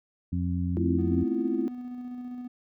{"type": "harmonic tone", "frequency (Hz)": 88.5, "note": "F2", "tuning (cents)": 23, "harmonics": [1, 2, 3], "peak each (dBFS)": [-28, -30, -33], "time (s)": [0.32, 1.24], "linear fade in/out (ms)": 10}
{"type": "chord", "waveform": "sine", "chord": "F major seventh", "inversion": "first", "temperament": "just", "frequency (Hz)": [218.3, 261.9, 327.4, 349.2], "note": ["A3", "C4", "E4", "F4"], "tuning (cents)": [-13, 2, -12, 0], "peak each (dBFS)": [-33, -30, -29, -32], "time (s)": [0.77, 1.68], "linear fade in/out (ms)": 0}
{"type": "tone with tremolo", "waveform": "triangle", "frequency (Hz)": 247.4, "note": "B3", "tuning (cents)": 3, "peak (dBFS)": -32, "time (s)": [0.98, 2.48], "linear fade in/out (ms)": 10, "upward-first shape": "square", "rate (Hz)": 15, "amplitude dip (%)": 25}
{"effects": []}